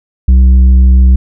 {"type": "tone with tanh clipping", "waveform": "triangle", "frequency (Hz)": 63.8, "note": "C2", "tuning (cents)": -43, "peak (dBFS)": -3, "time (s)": [0.28, 1.16], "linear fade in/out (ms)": 5, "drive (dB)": 10, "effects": []}